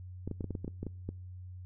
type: clicks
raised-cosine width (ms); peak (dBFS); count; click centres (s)
3; -24; 11; 0.276 / 0.313 / 0.408 / 0.443 / 0.507 / 0.552 / 0.646 / 0.679 / 0.83 / 0.867 / 1.09
effects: noise-tail reverb RT60 0.6 s tail -26 dB re dry + added 91 Hz sine -43 dBFS peak until 1.65 s